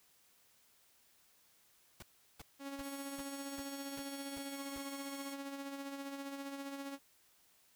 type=noise bursts; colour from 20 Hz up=pink; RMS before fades=-50 dBFS; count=8; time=2-4.782 s; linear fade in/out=2 ms; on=24 ms; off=370 ms
type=tone with tremolo; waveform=sawtooth; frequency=277.2 Hz; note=C#4; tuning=in tune; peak=-37 dBFS; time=2.59-6.99 s; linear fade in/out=50 ms; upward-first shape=sine; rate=15 Hz; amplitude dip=45%
type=tone with pitch glide; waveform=5% pulse; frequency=1108.7 to 1096.6 Hz; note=C#6 to C#6; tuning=0 to -19 cents; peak=-37 dBFS; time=2.82-5.35 s; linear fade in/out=20 ms; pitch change=-19 cents; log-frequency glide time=4.5-4.66 s
effects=white hiss -69 dBFS RMS until 7.75 s